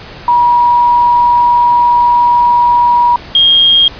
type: tone pair in turn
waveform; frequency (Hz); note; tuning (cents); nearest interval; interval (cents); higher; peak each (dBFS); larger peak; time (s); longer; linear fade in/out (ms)
sine; 962 / 3236; B5 / G#7; -46 / -46; octave + major sixth; 2100; second; -5 / -4; second; 0.28-3.16 / 3.35-3.88; first; 2
effects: pink hiss -30 dBFS RMS until 3.99 s + resampled to 11025 Hz